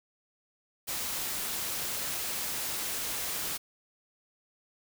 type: noise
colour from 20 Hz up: white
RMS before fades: -34 dBFS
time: 0.87-3.58 s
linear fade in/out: 20 ms
effects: none